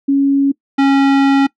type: tone pair in turn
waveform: sine / square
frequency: 277.2 / 275 Hz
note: C#4 / C#4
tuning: 0 / -14 cents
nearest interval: unison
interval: 14 cents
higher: first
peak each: -9 dBFS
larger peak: neither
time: 0.08-0.52 / 0.78-1.47 s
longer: second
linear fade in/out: 10 ms
effects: noise-tail reverb RT60 0.1 s tail -22 dB re dry + low-pass 3000 Hz 12 dB/octave